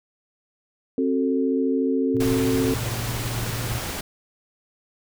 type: chord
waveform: sine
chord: F# diminished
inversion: second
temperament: just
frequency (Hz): 266.4 / 370 / 444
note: C4 / F#4 / A4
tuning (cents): +31 / 0 / +16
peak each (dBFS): -21 / -27 / -25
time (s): 0.98-2.74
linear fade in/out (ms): 2
type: tone with tremolo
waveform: sine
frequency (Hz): 116.54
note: A#2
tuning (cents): 0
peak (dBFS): -25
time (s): 2.14-3.8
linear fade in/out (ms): 10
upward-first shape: square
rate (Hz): 18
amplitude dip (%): 55
type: noise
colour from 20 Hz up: pink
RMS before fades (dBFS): -30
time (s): 2.2-4.01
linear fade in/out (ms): 5
effects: none